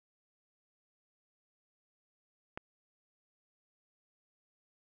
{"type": "click", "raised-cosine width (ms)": 0.5, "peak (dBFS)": -24, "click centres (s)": 2.575, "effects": []}